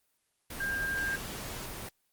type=tone in noise; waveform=sine; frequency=1599 Hz; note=G6; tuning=34 cents sharp; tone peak=-30 dBFS; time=0.6-1.16 s; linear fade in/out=5 ms; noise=pink; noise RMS=-40 dBFS; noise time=0.5-1.89 s; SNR=+7 dB; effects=white hiss -75 dBFS RMS until 2.12 s + Opus 24 kbps